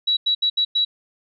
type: tone bursts at uneven times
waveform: sine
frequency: 3902 Hz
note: B7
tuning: 22 cents flat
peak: -16 dBFS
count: 5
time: 0.07-0.17 / 0.26-0.35 / 0.42-0.5 / 0.57-0.65 / 0.75-0.85 s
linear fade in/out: 10 ms
effects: none